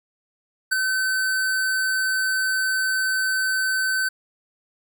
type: tone with ADSR envelope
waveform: square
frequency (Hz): 1529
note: G6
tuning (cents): -44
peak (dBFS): -16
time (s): 0.71-4.09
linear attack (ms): 18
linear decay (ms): 8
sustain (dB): -5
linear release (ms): 10
effects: none